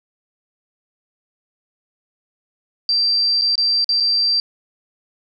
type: tone with dropouts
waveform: sine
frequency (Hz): 4699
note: D8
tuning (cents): 0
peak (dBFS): -14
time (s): 2.89-4.4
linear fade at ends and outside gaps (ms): 1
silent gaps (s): 3.413-3.419 / 3.555-3.579 / 3.844-3.891 / 4.001-4.005
effects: none